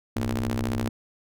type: ring-modulated tone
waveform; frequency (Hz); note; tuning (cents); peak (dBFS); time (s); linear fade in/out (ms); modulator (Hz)
sawtooth; 63.6; C2; -48; -18; 0.16-0.89; 5; 166
effects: none